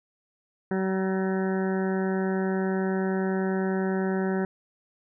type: harmonic tone with a mistuned harmonic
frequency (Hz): 189.9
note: F#3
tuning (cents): +45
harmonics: 1 / 2 / 3 / 4 / 5 / 7 / 8 / 9 / 10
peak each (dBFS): -26 / -28 / -37 / -37 / -41 / -44 / -40 / -43 / -44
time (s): 0.71-4.45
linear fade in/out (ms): 2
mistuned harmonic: 10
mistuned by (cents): -37
effects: none